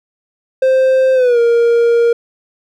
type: tone with pitch glide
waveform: triangle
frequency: 523.3 to 468.9 Hz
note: C5 to A#4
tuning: 0 to +10 cents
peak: -6 dBFS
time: 0.62-2.13 s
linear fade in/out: 5 ms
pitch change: -190 cents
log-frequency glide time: 1.14-1.39 s
effects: none